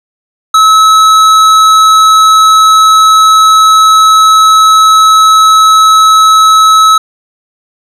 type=tone with hard clipping; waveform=sine; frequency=1294 Hz; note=E6; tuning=32 cents flat; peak=-3 dBFS; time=0.54-6.98 s; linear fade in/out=5 ms; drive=12 dB; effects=none